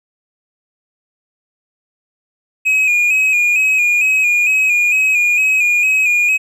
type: tone with vibrato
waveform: triangle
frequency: 2489 Hz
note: D#7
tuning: in tune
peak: -9 dBFS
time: 2.65-6.38 s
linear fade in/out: 20 ms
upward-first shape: square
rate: 2.2 Hz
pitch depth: 40 cents each way
effects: none